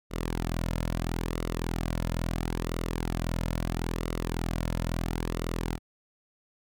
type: tone with flanger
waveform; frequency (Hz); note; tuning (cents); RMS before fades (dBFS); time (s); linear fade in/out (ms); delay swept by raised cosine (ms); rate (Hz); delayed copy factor
sawtooth; 41.83; E1; +26; -31; 0.1-5.79; 50; 1.2 to 2.6; 0.75; -0.5
effects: none